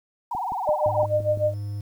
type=tone with vibrato; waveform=sine; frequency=848 Hz; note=G#5; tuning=36 cents sharp; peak=-25 dBFS; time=0.31-1.06 s; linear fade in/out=5 ms; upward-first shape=sine; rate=19 Hz; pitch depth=250 cents each way
type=click train; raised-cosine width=3 ms; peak=-26 dBFS; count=7; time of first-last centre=0.35-1.374 s; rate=5.86 Hz
type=tone with tremolo; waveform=sine; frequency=606 Hz; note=D#5; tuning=46 cents flat; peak=-17 dBFS; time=0.67-1.54 s; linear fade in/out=5 ms; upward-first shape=sine; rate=6.7 Hz; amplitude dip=90%
type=tone with pitch glide; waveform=triangle; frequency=103.83 to 102.52 Hz; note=G#2 to G#2; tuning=0 to -22 cents; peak=-26 dBFS; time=0.86-1.81 s; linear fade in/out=5 ms; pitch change=-22 cents; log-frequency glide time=1.25-1.43 s
effects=9-bit